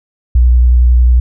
sine tone with vibrato, 61 Hz, B1, 21 cents flat, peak -4 dBFS, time 0.35-1.2 s, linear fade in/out 5 ms, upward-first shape sine, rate 11 Hz, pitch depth 22 cents each way, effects none

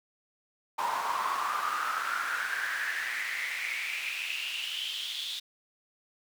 brown noise with high-pass filter sweep, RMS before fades -33 dBFS, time 0.78-5.4 s, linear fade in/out 10 ms, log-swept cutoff 930 to 3600 Hz, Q 7.1, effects none

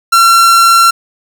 45% pulse tone, 1361 Hz, F6, 45 cents flat, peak -4 dBFS, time 0.12-0.91 s, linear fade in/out 10 ms, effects none

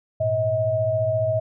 sine tone cluster, 104.4 / 119 / 636 Hz, G#2 / A#2 / D#5, +10 / +36 / +38 cents, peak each -28 / -28 / -20 dBFS, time 0.2-1.4 s, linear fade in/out 10 ms, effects none

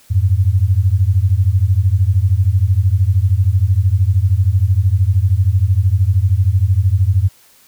sine beating tone pair, 88.7 / 101.7 Hz, F2 / G#2, +27 / -36 cents, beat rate 13 Hz, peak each -13 dBFS, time 0.1-7.29 s, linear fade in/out 20 ms, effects white hiss -49 dBFS RMS until 7.67 s

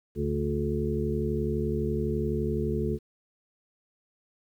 harmonic tone with a mistuned harmonic, 71.9 Hz, D2, 36 cents flat, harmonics 1 / 2 / 3 / 5 / 6, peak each -32 / -32 / -32 / -32 / -32 dBFS, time 0.15-2.99 s, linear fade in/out 50 ms, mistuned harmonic 3, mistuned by +55 cents, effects 10-bit

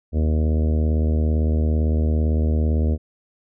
harmonic tone, 77.78 Hz, D#2, in tune, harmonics 1 / 2 / 3 / 4 / 5 / 6 / 7 / 8 / 9, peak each -17 / -30 / -26 / -33 / -34 / -34 / -37 / -39 / -46 dBFS, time 0.12-2.98 s, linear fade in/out 50 ms, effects none

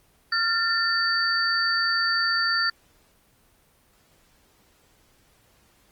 sine tone cluster, 1384 / 1787 / 4583 Hz, F6 / A6 / D8, -16 / +26 / -43 cents, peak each -25 dBFS, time 0.32-2.7 s, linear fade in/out 5 ms, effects pink hiss -61 dBFS RMS until 5.91 s + Opus 24 kbps

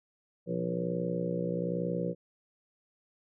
harmonic tone with a mistuned harmonic, 61.1 Hz, B1, 18 cents flat, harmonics 2 / 3 / 4 / 5 / 6 / 7 / 8 / 9, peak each -43 / -33 / -44 / -41 / -40 / -42 / -35 / -39 dBFS, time 0.46-2.15 s, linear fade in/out 50 ms, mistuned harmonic 3, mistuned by -92 cents, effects none

